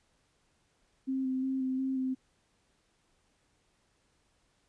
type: tone with vibrato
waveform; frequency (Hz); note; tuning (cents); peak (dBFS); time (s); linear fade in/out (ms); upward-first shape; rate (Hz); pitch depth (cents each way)
sine; 262.5; C4; +6; -29; 1.07-2.15; 20; square; 2.8; 16
effects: pink hiss -72 dBFS RMS until 4.68 s + resampled to 22050 Hz